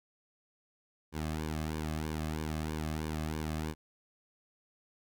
sawtooth tone with flanger, 77.78 Hz, D#2, in tune, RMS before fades -36 dBFS, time 1.12-3.75 s, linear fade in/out 50 ms, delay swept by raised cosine 1.5 to 2.16 ms, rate 3.1 Hz, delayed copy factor -0.75, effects none

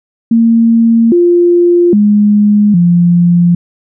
sine tone with pitch steps, 229.4 / 348.8 / 207.7 / 173.7 Hz, A#3 / F4 / G#3 / F3, -28 / -2 / 0 / -9 cents, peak -4 dBFS, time 0.31-3.55 s, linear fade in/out 5 ms, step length 810 ms, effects none

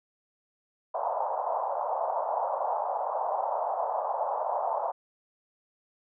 white band-pass noise, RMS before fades -30 dBFS, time 0.94-4.92 s, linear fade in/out 10 ms, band 570 to 970 Hz, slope 48 dB/octave, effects none

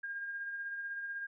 sine tone with tremolo, 1614 Hz, G#6, 50 cents flat, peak -36 dBFS, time 0.03-1.27 s, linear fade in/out 10 ms, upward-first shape sine, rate 16 Hz, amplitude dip 35%, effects none

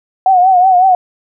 sine tone with vibrato, 740 Hz, F#5, in tune, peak -5 dBFS, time 0.26-0.95 s, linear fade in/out 2 ms, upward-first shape triangle, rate 5.4 Hz, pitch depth 85 cents each way, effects none

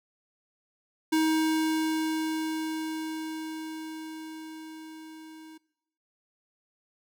square tone with level ramp, 316.4 Hz, D#4, 29 cents sharp, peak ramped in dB -22 to -46 dBFS, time 1.12-5.58 s, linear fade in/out 10 ms, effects noise-tail reverb RT60 0.9 s tail -23 dB re dry

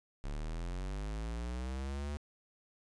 square linear sweep, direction up, 34.65 to 74.1 Hz, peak -37 dBFS, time 0.24-2.17 s, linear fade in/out 0 ms, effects resampled to 22050 Hz + 11-bit

